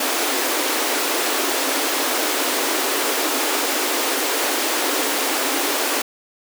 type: high-pass noise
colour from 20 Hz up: pink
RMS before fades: -21 dBFS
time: 0-6.02 s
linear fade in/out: 5 ms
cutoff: 260 Hz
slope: 96 dB/octave
effects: none